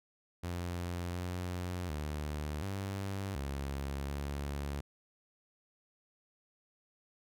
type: tone with pitch steps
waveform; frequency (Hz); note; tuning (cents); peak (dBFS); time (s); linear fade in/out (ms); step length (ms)
sawtooth; 87.7 / 89.7 / 74.8 / 97.8 / 69.4 / 71; F2 / F2 / D2 / G2 / C#2 / C#2; +8 / +47 / +32 / -4 / +3 / +42; -32; 0.43-4.81; 10; 730
effects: none